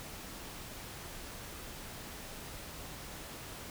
silence, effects pink hiss -46 dBFS RMS until 3.7 s

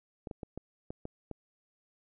clicks, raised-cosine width 2 ms, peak -26 dBFS, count 7, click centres 0.272 / 0.312 / 0.432 / 0.576 / 0.905 / 1.054 / 1.313 s, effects none

